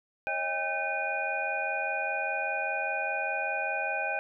sine tone cluster, 548 / 633 / 804 / 1535 / 2455 Hz, C#5 / D#5 / G5 / G6 / D#7, -20 / +30 / +44 / -37 / -24 cents, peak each -39 / -36 / -34 / -34 / -33 dBFS, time 0.27-4.19 s, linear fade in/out 0 ms, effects none

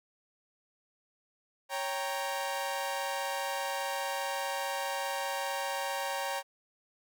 sawtooth chord, G diminished, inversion second, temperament equal, 554.4 / 784 / 932.3 Hz, Db5 / G5 / Bb5, 0 / 0 / 0 cents, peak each -33 dBFS, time 1.69-6.43 s, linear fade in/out 50 ms, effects none

